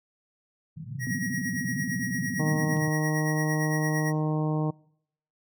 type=band-pass noise; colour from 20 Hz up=white; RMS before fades=-36 dBFS; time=0.76-2.89 s; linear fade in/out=10 ms; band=120 to 160 Hz; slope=48 dB/octave
type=tone with tremolo; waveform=square; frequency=1900 Hz; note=A#6; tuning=33 cents sharp; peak=-30 dBFS; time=0.99-4.13 s; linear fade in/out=50 ms; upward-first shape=sine; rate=8.8 Hz; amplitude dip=60%
type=tone with vibrato; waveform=sine; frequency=214.7 Hz; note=A3; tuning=42 cents flat; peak=-30 dBFS; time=1.07-2.77 s; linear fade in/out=0 ms; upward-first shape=square; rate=13 Hz; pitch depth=260 cents each way
type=harmonic tone; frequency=154.1 Hz; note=D#3; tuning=16 cents flat; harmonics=1 / 2 / 3 / 4 / 5 / 6 / 7; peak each=-25 / -31 / -35 / -37 / -39 / -41 / -42 dBFS; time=2.39-4.71 s; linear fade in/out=10 ms
effects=noise-tail reverb RT60 0.7 s tail -25 dB re dry